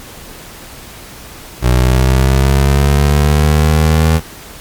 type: linear sweep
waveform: 25% pulse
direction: up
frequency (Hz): 61 to 80.9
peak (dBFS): -4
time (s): 1.61-4.21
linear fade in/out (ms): 50
effects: pink hiss -33 dBFS RMS until 4.6 s + MP3 96 kbps